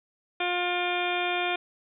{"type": "harmonic tone with a mistuned harmonic", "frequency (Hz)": 355.2, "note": "F4", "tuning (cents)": 29, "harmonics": [1, 2, 3, 4, 5, 6, 7, 8, 9, 10], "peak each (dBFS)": [-32, -30, -38, -35, -39, -42, -31, -43, -38, -37], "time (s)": [0.4, 1.56], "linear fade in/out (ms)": 5, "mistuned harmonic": 7, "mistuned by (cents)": -50, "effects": []}